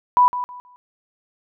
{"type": "tone with echo", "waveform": "sine", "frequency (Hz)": 987.8, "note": "B5", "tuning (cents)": 0, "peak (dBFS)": -10, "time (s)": [0.17, 0.28], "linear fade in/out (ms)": 0, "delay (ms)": 160, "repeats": 3, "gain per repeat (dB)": -12, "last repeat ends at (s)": 0.76, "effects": []}